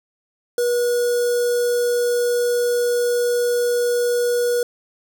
square tone with notch filter, 482.9 Hz, B4, 39 cents flat, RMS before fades -19 dBFS, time 0.58-4.63 s, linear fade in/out 2 ms, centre 2400 Hz, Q 0.59, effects none

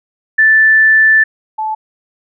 sine tone pair in turn, 1760 / 868.9 Hz, A6 / A5, 0 / -22 cents, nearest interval octave, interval 1222 cents, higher first, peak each -5 / -15 dBFS, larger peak first, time 0.38-1.24 / 1.58-1.75 s, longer first, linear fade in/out 10 ms, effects none

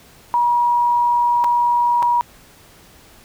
sine tone with dropouts, 959 Hz, A#5, 49 cents sharp, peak -13 dBFS, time 0.34-2.21 s, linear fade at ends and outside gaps 0 ms, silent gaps 1.44-1.444 / 2.024-2.028 s, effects pink hiss -47 dBFS RMS until 3.24 s

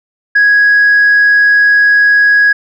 sine tone, 1661.2 Hz, G#6, in tune, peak -3 dBFS, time 0.35-2.53 s, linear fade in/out 10 ms, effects tanh soft clip ceiling -2 dBFS

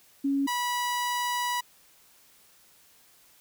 sine / sawtooth tone pair in turn, 277.2 / 976.8 Hz, C#4 / B5, 0 / -19 cents, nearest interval octave + minor seventh, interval 2181 cents, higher second, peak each -23 dBFS, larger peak neither, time 0.24-0.47 / 0.47-1.61 s, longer second, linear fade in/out 10 ms, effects white hiss -59 dBFS RMS until 3.4 s

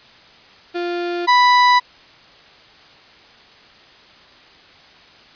35% pulse tone pair in turn, 349.2 / 987.7 Hz, F4 / B5, 0 / 0 cents, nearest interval octave + tritone, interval 1800 cents, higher second, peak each -19 / -8 dBFS, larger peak second, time 0.74-1.27 / 1.27-1.8 s, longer neither, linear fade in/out 20 ms, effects white hiss -46 dBFS RMS until 5.35 s + resampled to 11025 Hz

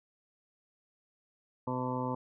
harmonic tone, 126.9 Hz, B2, 47 cents sharp, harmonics 1 / 2 / 3 / 4 / 5 / 7 / 8 / 9, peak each -38 / -36 / -44 / -39 / -46 / -38 / -40 / -47 dBFS, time 1.67-2.15 s, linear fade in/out 5 ms, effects none

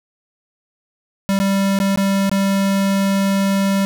square tone with dropouts, 196 Hz, G3, in tune, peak -15 dBFS, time 1.29-3.85 s, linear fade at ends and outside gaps 0 ms, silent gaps 1.39-1.4 / 1.789-1.801 / 1.959-1.974 / 2.295-2.315 s, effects none

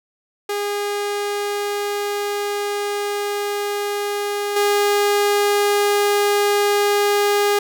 sawtooth tone with level steps, 409.1 Hz, G#4, 26 cents flat, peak -17 / -11 dBFS, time 0.49-7.59 s, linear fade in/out 5 ms, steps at 4.56 s, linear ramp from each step 5 ms, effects none

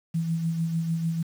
sine tone with tremolo, 164.81 Hz, E3, in tune, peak -22 dBFS, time 0.14-1.23 s, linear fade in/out 10 ms, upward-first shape sine, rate 6.7 Hz, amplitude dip 45%, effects 8-bit

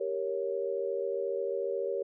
sine chord, G diminished, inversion none, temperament equal, 392 / 466.2 / 554.4 Hz, G4 / Bb4 / Db5, 0 / 0 / 0 cents, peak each -34 dBFS, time 0-2.03 s, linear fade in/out 10 ms, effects none

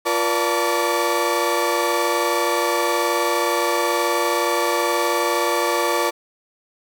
35% pulse tone cluster, 348.4 / 478.7 / 581 / 885 / 1143 Hz, F4 / A#4 / D5 / A5 / D6, -4 / +46 / -19 / +10 / -47 cents, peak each -23 dBFS, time 0.05-6.11 s, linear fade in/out 20 ms, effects none

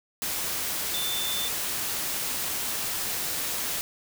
sine tone in noise, 3543 Hz, A7, 11 cents sharp, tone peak -30 dBFS, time 0.94-1.48 s, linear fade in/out 0 ms, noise white, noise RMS -30 dBFS, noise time 0.22-3.81 s, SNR -3 dB, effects none

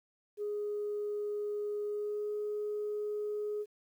sine tone with pitch glide, 415.3 to 418.9 Hz, G#4 to G#4, 0 to +15 cents, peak -32 dBFS, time 0.37-3.66 s, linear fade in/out 50 ms, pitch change +15 cents, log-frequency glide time 1.84-2.33 s, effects tanh soft clip ceiling -29 dBFS + 11-bit

